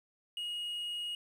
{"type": "tone with quantisation", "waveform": "triangle", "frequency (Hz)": 2882, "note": "F#7", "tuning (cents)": -46, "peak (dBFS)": -34, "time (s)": [0.37, 1.15], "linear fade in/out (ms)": 2, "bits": 10, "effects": []}